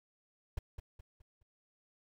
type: noise with echo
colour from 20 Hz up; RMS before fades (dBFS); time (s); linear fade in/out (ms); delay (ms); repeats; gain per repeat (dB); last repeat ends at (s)
brown; -35; 0.57-0.59; 5; 210; 4; -8; 1.43
effects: none